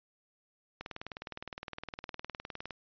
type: click train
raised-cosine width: 0.3 ms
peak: -24 dBFS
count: 38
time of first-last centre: 0.81-2.707 s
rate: 19.5 Hz
effects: resampled to 11025 Hz